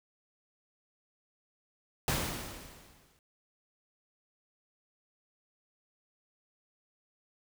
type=noise with exponential decay; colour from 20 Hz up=pink; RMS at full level=-29 dBFS; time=2.08-3.19 s; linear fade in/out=1 ms; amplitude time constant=240 ms; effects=none